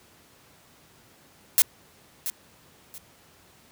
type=noise with echo; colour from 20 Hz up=blue; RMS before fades=-17 dBFS; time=1.58-1.62 s; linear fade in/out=0 ms; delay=680 ms; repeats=2; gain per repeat=-12 dB; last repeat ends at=2.98 s; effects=pink hiss -56 dBFS RMS until 3.71 s + high-pass 80 Hz 12 dB/octave